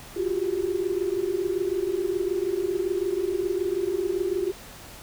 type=tone cluster; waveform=sine; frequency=350.1 / 368.6 / 395.5 Hz; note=F4 / F#4 / G4; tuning=+4 / -7 / +15 cents; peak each=-28 dBFS; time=0.16-4.52 s; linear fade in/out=10 ms; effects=pink hiss -44 dBFS RMS until 5.02 s